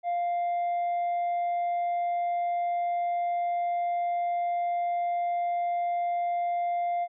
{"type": "tone with tanh clipping", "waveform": "triangle", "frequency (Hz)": 698.5, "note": "F5", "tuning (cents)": 0, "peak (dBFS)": -26, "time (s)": [0.03, 7.08], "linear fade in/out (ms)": 50, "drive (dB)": 7, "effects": []}